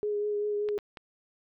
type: tone with vibrato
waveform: sine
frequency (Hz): 415.7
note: G#4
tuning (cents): +2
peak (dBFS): -27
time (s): 0.03-0.78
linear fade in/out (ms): 0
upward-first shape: triangle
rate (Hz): 5.1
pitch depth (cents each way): 20
type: clicks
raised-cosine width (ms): 0.3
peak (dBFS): -26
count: 3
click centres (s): 0.688 / 0.788 / 0.972
effects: none